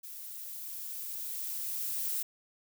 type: noise with level ramp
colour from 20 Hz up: violet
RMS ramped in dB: -45 to -33 dBFS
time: 0.03-2.23 s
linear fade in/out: 10 ms
effects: none